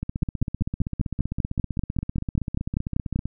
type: two click trains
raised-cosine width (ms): 5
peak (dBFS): -10 / -15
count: 16 / 51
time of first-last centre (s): 0.23-3.16 / 0.03-3.256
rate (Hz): 5.12 / 15.5
effects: none